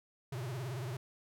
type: tone with vibrato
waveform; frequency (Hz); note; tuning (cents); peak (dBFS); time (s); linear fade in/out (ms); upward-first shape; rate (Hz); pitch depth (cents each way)
square; 126.4; B2; +41; -38; 0.32-0.97; 5; triangle; 18; 230
effects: none